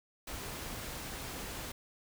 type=noise; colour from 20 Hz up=pink; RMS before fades=-42 dBFS; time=0.27-1.72 s; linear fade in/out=5 ms; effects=none